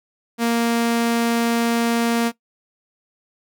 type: tone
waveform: sawtooth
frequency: 233.1 Hz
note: A#3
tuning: in tune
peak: -13 dBFS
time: 0.38-2.32 s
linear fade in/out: 50 ms
effects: noise-tail reverb RT60 0.1 s tail -18 dB re dry